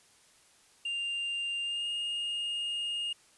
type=tone with pitch glide; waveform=triangle; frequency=2794 to 2841 Hz; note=F7 to F7; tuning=0 to +29 cents; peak=-30 dBFS; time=0.85-3.13 s; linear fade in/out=5 ms; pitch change=+29 cents; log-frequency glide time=1.62-1.87 s; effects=white hiss -62 dBFS RMS until 3.37 s + resampled to 24000 Hz